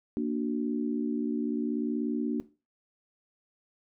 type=chord; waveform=sine; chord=Bb augmented; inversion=none; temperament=equal; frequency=233.1 / 293.7 / 370 Hz; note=Bb3 / D4 / F#4; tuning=0 / 0 / 0 cents; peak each=-30 / -30 / -35 dBFS; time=0.17-2.4 s; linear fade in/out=0 ms; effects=noise-tail reverb RT60 0.3 s tail -17 dB re dry